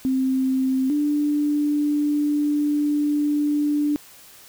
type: tone pair in turn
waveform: sine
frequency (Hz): 262.3 / 294.4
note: C4 / D4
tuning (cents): +4 / +4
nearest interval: major second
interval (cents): 200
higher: second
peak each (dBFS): -18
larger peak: neither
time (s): 0.05-0.9 / 0.9-3.96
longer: second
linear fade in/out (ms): 0
effects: white hiss -47 dBFS RMS until 4.48 s